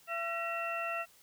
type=harmonic tone with a mistuned harmonic; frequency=675 Hz; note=E5; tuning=41 cents sharp; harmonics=1 / 2 / 3 / 4; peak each=-38 / -38 / -43 / -38 dBFS; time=0.07-1.06 s; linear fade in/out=50 ms; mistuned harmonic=3; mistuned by=-100 cents; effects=white hiss -62 dBFS RMS until 1.22 s